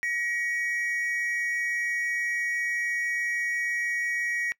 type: tone pair together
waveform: triangle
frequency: 1904.9 / 2251 Hz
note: A#6 / C#7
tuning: +37 / +26 cents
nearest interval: minor third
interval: 289 cents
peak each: -26 / -31 dBFS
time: 0.03-4.52 s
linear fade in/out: 0 ms
effects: noise-tail reverb RT60 0.1 s tail -22 dB re dry